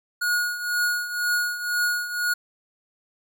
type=tone with tremolo; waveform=square; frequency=1446 Hz; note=F#6; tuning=40 cents flat; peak=-20 dBFS; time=0.21-2.34 s; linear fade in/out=10 ms; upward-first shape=triangle; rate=2 Hz; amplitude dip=75%; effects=none